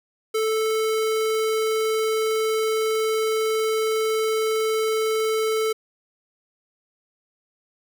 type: tone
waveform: square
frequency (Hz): 439.1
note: A4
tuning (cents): -4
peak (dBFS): -21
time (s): 0.34-5.73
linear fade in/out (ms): 10
effects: none